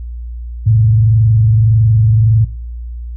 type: tone with frequency modulation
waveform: sine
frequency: 110.7 Hz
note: A2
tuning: 11 cents sharp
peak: -6 dBFS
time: 0.66-2.45 s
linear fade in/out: 10 ms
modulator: 21.7 Hz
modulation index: 0.43
effects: noise-tail reverb RT60 0.5 s tail -20 dB re dry + added 59 Hz sine -22 dBFS peak until 3.16 s